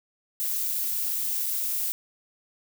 violet noise with dropouts, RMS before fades -28 dBFS, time 0.4-1.92 s, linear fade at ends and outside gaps 0 ms, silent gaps 1.46-1.464 s, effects none

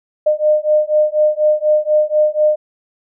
sine beating tone pair, 606 / 610.1 Hz, D#5 / D#5, -46 / -34 cents, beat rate 4.1 Hz, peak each -14 dBFS, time 0.26-2.56 s, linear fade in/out 10 ms, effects none

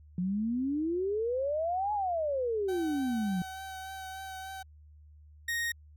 sine exponential two-way sweep, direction up then down, 174.6 to 854 to 174.6 Hz, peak -28 dBFS, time 0.18-3.42 s, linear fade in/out 2 ms, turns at 1.93 s
30% pulse tone with vibrato, 764 Hz, G5, 45 cents flat, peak -37 dBFS, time 2.68-4.63 s, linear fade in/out 10 ms, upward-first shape triangle, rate 3.4 Hz, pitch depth 20 cents each way
40% pulse tone, 1864.7 Hz, A#6, in tune, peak -29 dBFS, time 5.48-5.72 s, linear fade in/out 5 ms
effects added 75 Hz sine -52 dBFS peak until 5.96 s

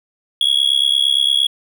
triangle tone with amplitude modulation, 3332 Hz, G#7, 5 cents sharp, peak -7 dBFS, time 0.41-1.47 s, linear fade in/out 2 ms, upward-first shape sine, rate 68.7 Hz, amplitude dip 95%, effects none

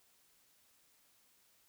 silence, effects white hiss -70 dBFS RMS until 1.68 s

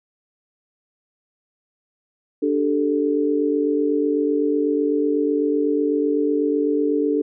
sine chord, D suspended fourth, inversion none, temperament equal, 293.7 / 392 / 440 Hz, D4 / G4 / A4, 0 / 0 / 0 cents, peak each -20 / -25 / -21 dBFS, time 2.42-7.22 s, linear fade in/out 10 ms, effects none

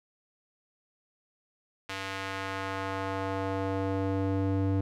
square tone with band-pass filter sweep, 96.6 Hz, G2, 25 cents flat, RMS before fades -31 dBFS, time 1.89-4.81 s, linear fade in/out 5 ms, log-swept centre 2500 to 230 Hz, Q 0.85, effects none

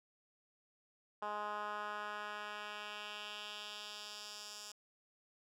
10% pulse tone with band-pass filter sweep, 208.8 Hz, G#3, 10 cents sharp, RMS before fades -45 dBFS, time 1.22-4.72 s, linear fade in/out 5 ms, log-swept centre 1000 to 6200 Hz, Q 1.7, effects none

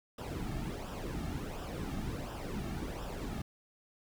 brown noise with flanger, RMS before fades -39 dBFS, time 0.18-3.42 s, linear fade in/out 5 ms, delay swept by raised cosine 0.46 to 2.06 ms, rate 1.4 Hz, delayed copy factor -0.65, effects none

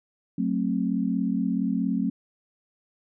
sine chord, F# diminished, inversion none, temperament just, 185 / 222 / 266.4 Hz, F#3 / A3 / C4, 0 / +16 / +31 cents, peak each -27 dBFS, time 0.38-2.1 s, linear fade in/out 5 ms, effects none

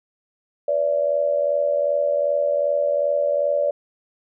sine tone with amplitude modulation, 577 Hz, D5, 31 cents flat, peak -14 dBFS, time 0.68-3.71 s, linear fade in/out 5 ms, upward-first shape sine, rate 82.6 Hz, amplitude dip 75%, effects none

